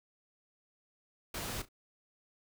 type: noise with echo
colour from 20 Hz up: pink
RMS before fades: -39 dBFS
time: 1.34-1.62 s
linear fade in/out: 5 ms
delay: 34 ms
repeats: 2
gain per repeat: -15 dB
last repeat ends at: 1.688 s
effects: none